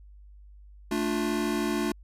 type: chord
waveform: square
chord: D minor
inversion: second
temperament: just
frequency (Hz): 220.2 / 293.7 / 352.4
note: A3 / D4 / F4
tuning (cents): +2 / 0 / +16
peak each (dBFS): -31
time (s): 0.91-1.92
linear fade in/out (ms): 5
effects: added 50 Hz sine -47 dBFS peak until 2.03 s + resampled to 32000 Hz